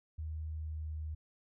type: tone with pitch glide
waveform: sine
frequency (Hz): 78.3 to 77.53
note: D#2 to D#2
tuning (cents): +11 to -6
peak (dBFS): -37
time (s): 0.18-1.15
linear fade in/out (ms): 10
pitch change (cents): -17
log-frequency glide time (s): 0.48-0.96
effects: none